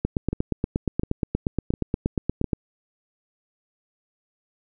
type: two click trains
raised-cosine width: 3 ms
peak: -12 / -9 dBFS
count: 4 / 22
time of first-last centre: 0.33-2.443 / 0.05-2.532 s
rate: 1.42 / 8.46 Hz
effects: none